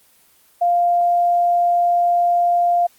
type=tone; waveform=sine; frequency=698.5 Hz; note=F5; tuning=in tune; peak=-13 dBFS; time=0.61-2.87 s; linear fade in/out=10 ms; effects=white hiss -54 dBFS RMS until 2.98 s + Opus 24 kbps